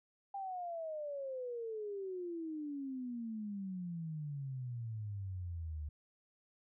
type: exponential sweep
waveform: sine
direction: down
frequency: 801 to 73.42 Hz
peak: -39 dBFS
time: 0.34-5.89 s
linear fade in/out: 5 ms
effects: none